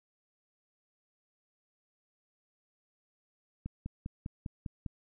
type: click train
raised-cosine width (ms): 5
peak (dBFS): -25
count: 7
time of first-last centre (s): 3.66-4.862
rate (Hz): 4.99
effects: none